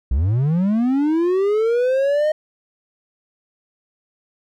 triangle linear sweep, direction up, 56 to 622.3 Hz, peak -13 dBFS, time 0.11-2.32 s, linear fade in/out 5 ms, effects none

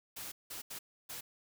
white noise bursts at uneven times, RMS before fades -44 dBFS, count 4, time 0.16-0.32 / 0.5-0.62 / 0.7-0.79 / 1.09-1.21 s, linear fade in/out 10 ms, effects none

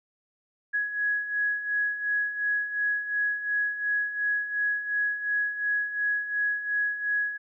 sine beating tone pair, 1670 / 1672.8 Hz, G#6 / G#6, +9 / +12 cents, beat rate 2.8 Hz, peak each -32 / -26 dBFS, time 0.73-7.38 s, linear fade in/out 20 ms, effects none

